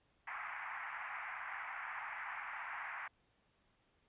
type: band-pass noise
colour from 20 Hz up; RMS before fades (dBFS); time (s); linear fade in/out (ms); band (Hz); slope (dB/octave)
white; -45; 0.27-3.08; 5; 780 to 2200; 48
effects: pink hiss -75 dBFS RMS until 4.08 s + resampled to 8000 Hz